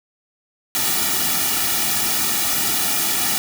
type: noise with comb filter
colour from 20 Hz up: white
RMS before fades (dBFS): -20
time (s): 0.75-3.38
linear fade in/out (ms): 0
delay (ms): 1.9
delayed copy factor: -0.85
effects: none